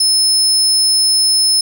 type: tone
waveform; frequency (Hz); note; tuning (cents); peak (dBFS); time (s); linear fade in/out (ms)
30% pulse; 5220; E8; -18; -6; 0-1.61; 5
effects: none